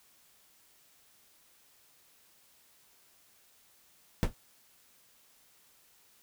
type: noise with exponential decay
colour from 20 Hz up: brown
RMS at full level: -19 dBFS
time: 4.23-4.34 s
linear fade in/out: 0 ms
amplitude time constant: 22 ms
effects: white hiss -64 dBFS RMS until 6.22 s